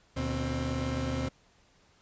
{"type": "tone cluster", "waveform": "30% pulse", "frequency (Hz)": [75.5, 122.3, 263.9], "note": ["D2", "B2", "C4"], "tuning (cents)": [48, -16, 15], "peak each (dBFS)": [-32, -32, -31], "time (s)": [0.16, 1.29], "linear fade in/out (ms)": 10, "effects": ["pink hiss -64 dBFS RMS until 2.01 s", "resampled to 16000 Hz"]}